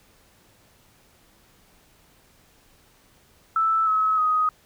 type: tone with pitch steps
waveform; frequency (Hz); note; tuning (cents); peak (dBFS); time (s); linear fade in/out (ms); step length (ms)
sine; 1318.5 / 1285.4 / 1253.2; E6 / E6 / D#6; 0 / -44 / +12; -18; 3.56-4.49; 2; 310
effects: pink hiss -58 dBFS RMS until 4.65 s